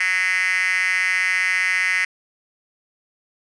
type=tone with high-pass filter; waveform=5% pulse; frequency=185 Hz; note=F#3; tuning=in tune; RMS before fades=-20 dBFS; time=0-2.05 s; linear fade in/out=5 ms; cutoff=2000 Hz; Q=7.1; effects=resampled to 22050 Hz